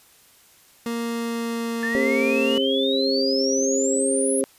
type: tone with pitch glide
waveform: 30% pulse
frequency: 233.1 to 229.5 Hz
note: A#3 to A#3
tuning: 0 to -27 cents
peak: -22 dBFS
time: 0.86-2.58 s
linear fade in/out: 2 ms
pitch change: -27 cents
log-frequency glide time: 1.02-2.47 s
type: exponential sweep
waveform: sine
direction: up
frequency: 1760 to 10800 Hz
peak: -24 dBFS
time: 1.83-4.41 s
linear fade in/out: 0 ms
type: harmonic tone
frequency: 134.1 Hz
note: C3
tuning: 43 cents sharp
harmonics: 2 / 3 / 4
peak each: -24 / -24 / -24 dBFS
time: 1.95-4.44 s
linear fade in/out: 0 ms
effects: white hiss -54 dBFS RMS until 4.58 s + resampled to 32000 Hz